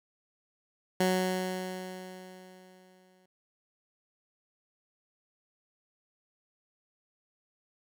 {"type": "tone with exponential decay", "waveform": "15% pulse", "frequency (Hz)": 185, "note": "F#3", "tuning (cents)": 0, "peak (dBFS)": -17, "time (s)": [1, 3.26], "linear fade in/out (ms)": 5, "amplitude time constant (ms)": 490, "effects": []}